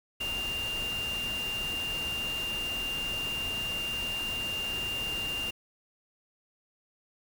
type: tone in noise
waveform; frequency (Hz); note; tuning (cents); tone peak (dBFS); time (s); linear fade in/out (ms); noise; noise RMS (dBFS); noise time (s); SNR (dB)
sine; 2794; F7; 0; -31; 0.2-5.51; 10; pink; -40; 0.2-5.51; +6
effects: none